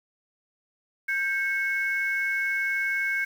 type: tone pair together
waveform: sine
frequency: 1579 / 2198 Hz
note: G6 / C#7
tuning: +12 / -15 cents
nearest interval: tritone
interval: 573 cents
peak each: -26 dBFS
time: 1.08-3.25 s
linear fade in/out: 10 ms
effects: tanh soft clip ceiling -17 dBFS + 8-bit